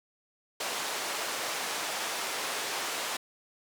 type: band-pass noise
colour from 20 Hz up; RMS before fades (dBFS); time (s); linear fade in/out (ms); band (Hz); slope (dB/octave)
pink; -34; 0.6-3.17; 5; 570 to 9800; 12
effects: none